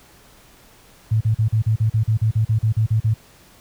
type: tone bursts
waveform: sine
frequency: 110 Hz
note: A2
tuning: in tune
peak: -14 dBFS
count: 15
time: 1.11-3.141 s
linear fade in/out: 10 ms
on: 99 ms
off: 39 ms
effects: pink hiss -50 dBFS RMS until 3.6 s